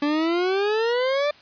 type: exponential sweep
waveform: 40% pulse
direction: up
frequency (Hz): 286.4 to 598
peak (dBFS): -19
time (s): 0.02-1.31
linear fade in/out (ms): 5
effects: white hiss -50 dBFS RMS until 1.41 s + resampled to 11025 Hz